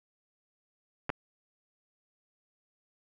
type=clicks; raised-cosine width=0.5 ms; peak=-16 / -16 dBFS; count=2; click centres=1.094 / 1.101 s; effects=none